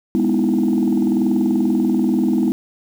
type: chord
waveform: sine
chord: E major seventh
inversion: first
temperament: just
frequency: 206 / 247.2 / 309 / 329.6 Hz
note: G#3 / B3 / D#4 / E4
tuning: -14 / +2 / -12 / 0 cents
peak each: -18 / -17 / -21 / -19 dBFS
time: 0.15-2.52 s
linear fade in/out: 0 ms
effects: tanh soft clip ceiling -9 dBFS + 7-bit